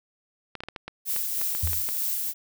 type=clicks; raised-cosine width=0.3 ms; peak=-19 dBFS; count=12; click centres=0.553 / 0.605 / 0.636 / 0.686 / 0.762 / 0.88 / 1.163 / 1.415 / 1.55 / 1.674 / 1.732 / 1.888 s
type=noise with tremolo; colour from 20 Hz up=violet; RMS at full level=-27 dBFS; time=1.05-2.34 s; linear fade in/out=50 ms; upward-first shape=sine; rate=3.2 Hz; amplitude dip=25%
type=tone with exponential decay; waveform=sine; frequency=82.41 Hz; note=E2; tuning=in tune; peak=-21 dBFS; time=1.63-1.9 s; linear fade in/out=5 ms; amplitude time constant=58 ms
effects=none